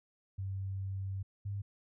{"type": "tone pair in turn", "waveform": "sine", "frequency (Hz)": [96.6, 100.21], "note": ["G2", "G2"], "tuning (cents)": [-25, 39], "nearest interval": "minor second", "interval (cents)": 64, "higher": "second", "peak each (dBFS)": [-35, -35], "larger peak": "neither", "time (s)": [[0.38, 1.23], [1.45, 1.62]], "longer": "first", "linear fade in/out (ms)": 10, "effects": []}